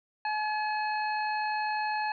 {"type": "harmonic tone", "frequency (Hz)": 852, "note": "G#5", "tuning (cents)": 44, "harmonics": [1, 2, 3, 5], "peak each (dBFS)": [-29, -35, -39, -43], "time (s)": [0.25, 2.12], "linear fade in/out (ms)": 2, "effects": []}